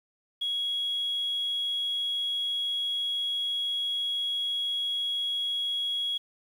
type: tone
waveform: sine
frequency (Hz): 3322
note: G#7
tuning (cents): 0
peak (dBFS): -26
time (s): 0.41-6.18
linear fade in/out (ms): 10
effects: tanh soft clip ceiling -22 dBFS + 9-bit